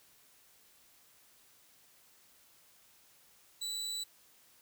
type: tone with amplitude modulation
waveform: 30% pulse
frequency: 3951 Hz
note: B7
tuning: in tune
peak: -32 dBFS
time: 3.61-4.04 s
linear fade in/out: 10 ms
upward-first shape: sine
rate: 197 Hz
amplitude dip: 35%
effects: white hiss -64 dBFS RMS until 4.61 s